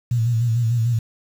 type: tone with vibrato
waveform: sine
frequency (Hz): 116.54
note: A#2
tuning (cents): 0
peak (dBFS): -16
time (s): 0.11-0.99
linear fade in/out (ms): 5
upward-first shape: square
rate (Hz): 6.7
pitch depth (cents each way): 58
effects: 7-bit